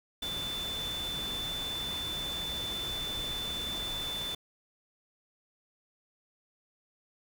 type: tone in noise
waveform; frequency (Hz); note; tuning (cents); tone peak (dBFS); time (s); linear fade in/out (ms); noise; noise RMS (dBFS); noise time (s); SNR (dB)
sine; 3520; A7; 0; -34; 0.22-4.35; 5; pink; -41; 0.22-4.35; +4
effects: none

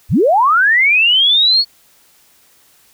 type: linear sweep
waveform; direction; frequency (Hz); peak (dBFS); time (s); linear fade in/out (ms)
sine; up; 46.6 to 4435; -8; 0.09-1.65; 50
effects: white hiss -51 dBFS RMS until 2.93 s

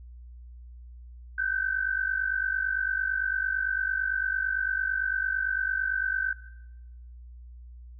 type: tone pair together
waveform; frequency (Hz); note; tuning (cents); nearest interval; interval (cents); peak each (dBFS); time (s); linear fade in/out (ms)
sine; 1515.1 / 1564; F#6 / G6; +41 / -4; minor second; 55; -28; 1.38-6.33; 5
effects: noise-tail reverb RT60 0.9 s tail -17 dB re dry + added 60 Hz sine -43 dBFS peak until 7.99 s

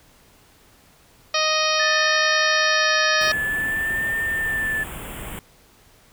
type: harmonic tone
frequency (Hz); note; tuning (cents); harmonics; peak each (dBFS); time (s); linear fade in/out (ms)
622.3; D#5; 0; 1 / 2 / 3 / 4 / 5 / 6 / 7 / 8 / 9; -25 / -24 / -28 / -26 / -29 / -29 / -28 / -30 / -27; 1.34-3.32; 5
type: tone with vibrato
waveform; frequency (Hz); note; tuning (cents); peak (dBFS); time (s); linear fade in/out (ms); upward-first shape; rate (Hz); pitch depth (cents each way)
sine; 1763; A6; +3; -21; 1.79-4.84; 10; sine; 0.52; 34
type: band-stop noise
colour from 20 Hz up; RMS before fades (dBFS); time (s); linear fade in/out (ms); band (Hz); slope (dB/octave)
pink; -34; 3.21-5.39; 0; 3400 to 7300; 96
effects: pink hiss -54 dBFS RMS until 6.12 s

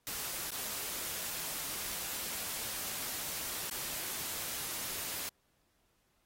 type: noise with dropouts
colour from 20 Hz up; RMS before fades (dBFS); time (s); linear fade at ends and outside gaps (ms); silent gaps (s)
white; -39; 0.07-5.29; 0; 0.506-0.518 / 3.697-3.712
effects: pink hiss -75 dBFS RMS until 6.25 s + AAC 48 kbps

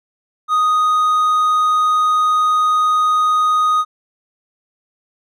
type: tone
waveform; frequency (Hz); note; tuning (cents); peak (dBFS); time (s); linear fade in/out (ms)
triangle; 1244.5; D#6; 0; -10; 0.48-3.85; 50
effects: none

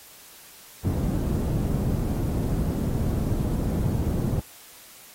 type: low-pass noise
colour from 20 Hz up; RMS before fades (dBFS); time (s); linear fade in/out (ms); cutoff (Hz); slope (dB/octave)
white; -25; 0.83-4.41; 20; 190; 12
effects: white hiss -48 dBFS RMS until 5.14 s + AAC 48 kbps

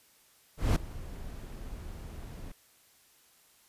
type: noise with ADSR envelope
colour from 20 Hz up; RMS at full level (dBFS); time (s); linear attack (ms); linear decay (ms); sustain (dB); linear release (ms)
brown; -21; 0.57-2.52; 190; 4; -21; 5
effects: white hiss -63 dBFS RMS until 3.68 s + resampled to 32000 Hz

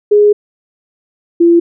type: tone pair in turn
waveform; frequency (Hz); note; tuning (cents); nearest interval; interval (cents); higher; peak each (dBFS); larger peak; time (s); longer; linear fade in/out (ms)
sine; 415.3 / 340.4; G#4 / F4; 0 / -44; minor third; 344; first; -4; neither; 0.11-0.33 / 1.4-1.6; first; 10
effects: none

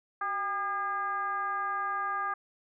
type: tone with frequency modulation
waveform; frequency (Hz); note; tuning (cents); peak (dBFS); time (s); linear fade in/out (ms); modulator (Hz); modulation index
sine; 1210; D#6; -49; -29; 0.21-2.34; 5; 417; 0.92
effects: none

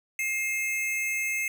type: tone pair together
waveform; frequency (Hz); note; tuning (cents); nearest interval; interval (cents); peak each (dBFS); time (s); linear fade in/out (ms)
square; 2121 / 2600; C7 / E7; +23 / -24; major third; 353; -29 / -32; 0.19-1.48; 2
effects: none

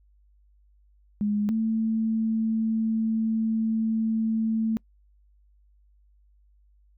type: tone pair in turn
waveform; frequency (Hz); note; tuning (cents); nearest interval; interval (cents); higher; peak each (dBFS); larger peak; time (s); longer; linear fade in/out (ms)
sine; 207.7 / 222.3; G#3 / A3; 0 / +18; minor second; 118; second; -22; neither; 1.21-1.49 / 1.49-4.77; second; 0
effects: noise-tail reverb RT60 0.1 s tail -26 dB re dry + added 50 Hz sine -57 dBFS peak until 6.97 s

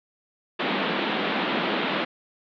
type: band-pass noise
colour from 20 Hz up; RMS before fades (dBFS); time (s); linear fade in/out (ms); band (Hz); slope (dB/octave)
pink; -26; 0.59-2.05; 10; 180 to 3800; 48
effects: none

